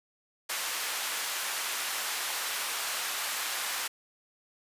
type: high-pass noise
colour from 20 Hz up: pink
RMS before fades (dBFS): -33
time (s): 0.49-3.88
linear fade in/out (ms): 10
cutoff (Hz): 1100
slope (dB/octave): 12
effects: resampled to 32000 Hz